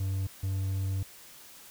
triangle tone pair in turn, 96 / 96 Hz, G2 / G2, -36 / -36 cents, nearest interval unison, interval 0 cents, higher neither, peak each -26 dBFS, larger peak neither, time 0-0.27 / 0.43-1.03 s, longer second, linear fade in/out 5 ms, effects white hiss -51 dBFS RMS until 1.7 s

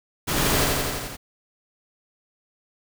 pink noise with echo, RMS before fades -24 dBFS, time 0.27-0.66 s, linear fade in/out 20 ms, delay 85 ms, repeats 6, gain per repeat -2 dB, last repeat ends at 1.17 s, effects none

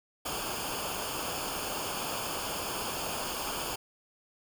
pink noise with comb filter, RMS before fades -35 dBFS, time 0.25-3.76 s, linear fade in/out 10 ms, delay 0.51 ms, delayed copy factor -0.75, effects none

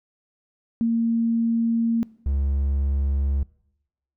sine / triangle tone pair in turn, 230 / 69.23 Hz, A#3 / C#2, -23 / -2 cents, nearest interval octave + major sixth, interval 2079 cents, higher first, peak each -18 dBFS, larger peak neither, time 0.81-2.03 / 2.26-3.43 s, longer first, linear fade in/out 0 ms, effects noise-tail reverb RT60 0.8 s tail -22 dB re dry

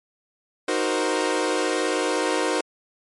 sawtooth chord, C half-diminished seventh, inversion first, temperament equal, 311.1 / 370 / 466.2 / 523.3 Hz, Eb4 / Gb4 / Bb4 / C5, 0 / 0 / 0 / 0 cents, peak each -23 dBFS, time 0.68-2.61 s, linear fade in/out 5 ms, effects MP3 48 kbps

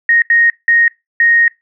sine tone bursts at uneven times, 1864.7 Hz, A#6, in tune, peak -7 dBFS, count 4, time 0.09-0.22 / 0.3-0.5 / 0.68-0.88 / 1.2-1.48 s, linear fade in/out 2 ms, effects noise-tail reverb RT60 0.2 s tail -22 dB re dry

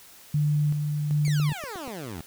sine tone with tremolo, 148.5 Hz, D3, 20 cents sharp, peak -20 dBFS, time 0.34-1.53 s, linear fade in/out 5 ms, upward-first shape square, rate 1.3 Hz, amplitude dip 40%
15% pulse exponential sweep, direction down, 2349 to 74.8 Hz, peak -28 dBFS, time 1.25-2.21 s, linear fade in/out 0 ms
click train, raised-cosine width 2 ms, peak -27 dBFS, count 6, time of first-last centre 1.28-1.877 s, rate 8.37 Hz
effects white hiss -50 dBFS RMS until 2.26 s

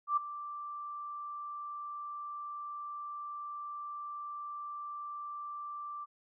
sine tone with ADSR envelope, 1174.7 Hz, D6, in tune, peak -24 dBFS, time 0.07-6.06 s, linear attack 100 ms, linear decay 8 ms, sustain -15 dB, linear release 28 ms, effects none

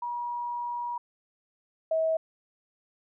sine tone pair in turn, 960 / 643.2 Hz, B5 / E5, -49 / -43 cents, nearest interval perfect fifth, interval 694 cents, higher first, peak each -30 / -23 dBFS, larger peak second, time 0.02-0.98 / 1.91-2.17 s, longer first, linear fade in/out 5 ms, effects none

